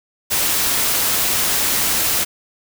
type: noise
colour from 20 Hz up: white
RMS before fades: -18 dBFS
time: 0.3-2.25 s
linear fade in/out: 20 ms
effects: none